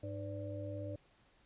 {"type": "harmonic tone with a mistuned harmonic", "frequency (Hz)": 101, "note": "G#2", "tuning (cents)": -48, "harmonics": [1, 3, 5, 6], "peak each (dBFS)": [-42, -47, -50, -45], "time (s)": [0.03, 0.96], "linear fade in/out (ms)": 5, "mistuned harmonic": 6, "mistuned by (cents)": -69, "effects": ["pink hiss -69 dBFS RMS until 1.45 s", "resampled to 8000 Hz"]}